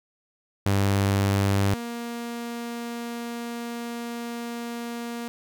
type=tone pair in turn; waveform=sawtooth; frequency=99.1 / 235.7 Hz; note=G2 / A#3; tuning=+19 / +19 cents; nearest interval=octave + minor third; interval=1500 cents; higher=second; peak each=-16 / -27 dBFS; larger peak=first; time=0.66-1.74 / 1.74-5.28 s; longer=second; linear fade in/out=0 ms; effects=none